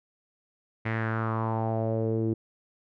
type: tone with low-pass filter sweep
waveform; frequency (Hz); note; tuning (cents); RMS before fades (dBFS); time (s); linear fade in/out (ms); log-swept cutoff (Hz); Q
sawtooth; 112; A2; +31; -28; 0.85-2.34; 10; 2100 to 340; 4.1
effects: none